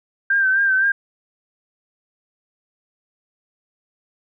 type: tone with vibrato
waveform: sine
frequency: 1568 Hz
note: G6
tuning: in tune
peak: -14 dBFS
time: 0.3-0.92 s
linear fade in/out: 5 ms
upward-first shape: sine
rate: 3.9 Hz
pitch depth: 49 cents each way
effects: none